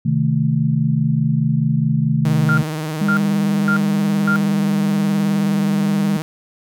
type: chord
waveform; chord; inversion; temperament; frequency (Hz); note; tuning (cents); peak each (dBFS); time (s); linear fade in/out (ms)
sine; A diminished; first; equal; 130.81 / 155.56 / 220; C3 / Eb3 / A3; 0 / 0 / 0; -19 / -17 / -20; 0.05-2.63; 10
type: tone with vibrato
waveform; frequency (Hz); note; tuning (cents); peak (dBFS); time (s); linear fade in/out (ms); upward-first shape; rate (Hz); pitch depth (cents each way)
sawtooth; 155.56; D#3; 0; -18; 2.25-6.22; 0; sine; 19; 57
type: tone bursts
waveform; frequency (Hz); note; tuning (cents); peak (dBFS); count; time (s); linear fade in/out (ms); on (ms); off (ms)
sine; 1396.9; F6; 0; -16; 4; 2.49-4.36; 0; 85; 510
type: tone with pitch glide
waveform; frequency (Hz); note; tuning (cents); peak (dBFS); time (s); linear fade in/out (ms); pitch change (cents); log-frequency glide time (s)
sine; 201.8 to 200.5; G#3 to G3; -49 to +39; -15; 3.01-6.17; 5; -12; 3.62-5.17
effects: none